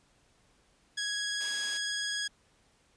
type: tone with vibrato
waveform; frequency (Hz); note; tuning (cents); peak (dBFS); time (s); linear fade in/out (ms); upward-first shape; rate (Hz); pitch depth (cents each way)
15% pulse; 1661.2; G#6; 0; -25; 0.97-2.28; 10; sine; 20; 13
type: high-pass noise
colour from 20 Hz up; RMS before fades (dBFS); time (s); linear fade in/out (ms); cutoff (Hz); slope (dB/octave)
white; -43; 1.4-1.78; 10; 210; 96
effects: pink hiss -67 dBFS RMS until 2.96 s + resampled to 22050 Hz

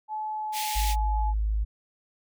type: tone with pitch glide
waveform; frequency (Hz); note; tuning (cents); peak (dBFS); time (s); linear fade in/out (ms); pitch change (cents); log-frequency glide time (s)
sine; 860 to 851.6; A5 to G#5; -40 to +43; -29; 0.08-1.34; 50; -17; 0.31-0.9
type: high-pass noise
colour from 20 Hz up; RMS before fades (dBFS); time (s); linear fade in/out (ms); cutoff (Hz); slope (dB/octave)
pink; -33; 0.52-0.96; 50; 2000; 48
type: tone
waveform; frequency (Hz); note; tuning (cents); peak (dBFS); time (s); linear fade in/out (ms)
sine; 53; G#1; +36; -23; 0.75-1.65; 20
effects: none

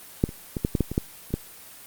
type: clicks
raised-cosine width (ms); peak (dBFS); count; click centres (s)
3; -6 / -22 / -14 / -9 / -9 / -8 / -16 / -8 / -30 / -10; 10; 0.239 / 0.291 / 0.568 / 0.649 / 0.752 / 0.807 / 0.916 / 0.979 / 1.306 / 1.34
effects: white hiss -45 dBFS RMS until 1.86 s + Opus 24 kbps

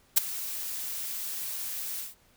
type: noise with ADSR envelope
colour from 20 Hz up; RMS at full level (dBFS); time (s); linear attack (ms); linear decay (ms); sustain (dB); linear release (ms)
blue; -17; 0.16-2.15; 16; 12; -18; 160
effects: pink hiss -63 dBFS RMS until 2.36 s

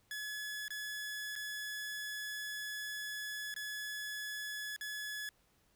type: tone with dropouts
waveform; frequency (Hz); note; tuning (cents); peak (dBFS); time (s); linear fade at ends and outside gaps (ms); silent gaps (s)
sawtooth; 1702; G#6; +42; -36; 0.11-5.29; 1; 0.681-0.705 / 1.355-1.361 / 3.541-3.563 / 4.763-4.81
effects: pink hiss -72 dBFS RMS until 5.75 s

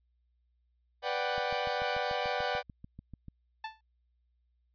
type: chord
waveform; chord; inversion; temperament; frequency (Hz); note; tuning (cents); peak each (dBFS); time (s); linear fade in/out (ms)
sawtooth; G major seventh; first; equal; 493.9 / 587.3 / 740 / 784; B4 / D5 / F#5 / G5; 0 / 0 / 0 / 0; -32; 1.02-2.63; 50
type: click train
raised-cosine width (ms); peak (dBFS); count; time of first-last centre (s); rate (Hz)
5; -33; 14; 1.38-3.283; 6.83
type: tone with exponential decay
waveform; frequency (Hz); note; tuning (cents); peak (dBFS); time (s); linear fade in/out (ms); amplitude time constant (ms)
sawtooth; 880; A5; 0; -30; 3.64-3.81; 5; 36
effects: added 60 Hz sine -70 dBFS peak until 4.74 s + resampled to 11025 Hz

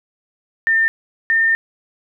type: tone pair in turn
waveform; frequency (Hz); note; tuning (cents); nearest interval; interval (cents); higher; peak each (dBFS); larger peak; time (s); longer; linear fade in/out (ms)
sine; 1804 / 1811.9; A6 / A#6; +43 / -50; unison; 7; second; -12 / -12; neither; 0.67-0.88 / 1.3-1.55; second; 0
effects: none

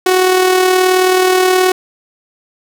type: tone with amplitude modulation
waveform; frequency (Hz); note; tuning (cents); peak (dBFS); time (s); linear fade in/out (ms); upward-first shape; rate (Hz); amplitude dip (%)
sawtooth; 370; F#4; 0; -3; 0.06-1.72; 5; sine; 38.8; 40
effects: none

